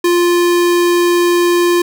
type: tone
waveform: square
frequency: 349.2 Hz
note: F4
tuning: in tune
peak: -10 dBFS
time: 0.04-1.82 s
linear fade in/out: 5 ms
effects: none